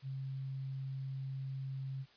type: tone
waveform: sine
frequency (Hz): 134.2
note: C3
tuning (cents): +44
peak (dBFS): -38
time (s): 0.02-2.06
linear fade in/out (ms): 50
effects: white hiss -64 dBFS RMS until 2.16 s + resampled to 11025 Hz